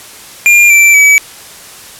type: tone with pitch steps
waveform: square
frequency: 2400 / 2342 / 2286 Hz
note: D7 / D7 / D7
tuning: +37 / -5 / -47 cents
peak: -3 dBFS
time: 0.46-1.18 s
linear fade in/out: 0 ms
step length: 240 ms
effects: white hiss -32 dBFS RMS until 1.99 s + low-pass 12000 Hz 12 dB/octave